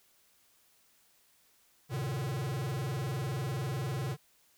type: tone with vibrato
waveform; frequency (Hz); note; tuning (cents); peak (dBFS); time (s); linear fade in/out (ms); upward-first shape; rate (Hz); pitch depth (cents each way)
square; 130.81; C3; 0; -33; 1.89-4.17; 50; square; 20; 240
effects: white hiss -67 dBFS RMS until 4.57 s